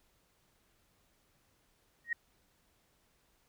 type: tone with exponential growth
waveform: sine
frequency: 1876 Hz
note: A#6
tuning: 11 cents sharp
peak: -27 dBFS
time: 2.04-2.13 s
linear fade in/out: 5 ms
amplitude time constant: 18 ms
effects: pink hiss -72 dBFS RMS until 3.48 s